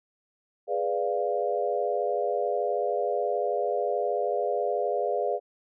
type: chord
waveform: sine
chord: G# diminished seventh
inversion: none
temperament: equal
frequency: 415.3 / 493.9 / 587.3 / 698.5 Hz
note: G#4 / B4 / D5 / F5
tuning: 0 / 0 / 0 / 0 cents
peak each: -30 dBFS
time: 0.67-5.4 s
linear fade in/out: 50 ms
effects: none